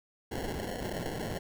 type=noise with sample-and-hold; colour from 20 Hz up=violet; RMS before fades=-36 dBFS; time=0.31-1.39 s; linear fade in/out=10 ms; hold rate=1225 Hz; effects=none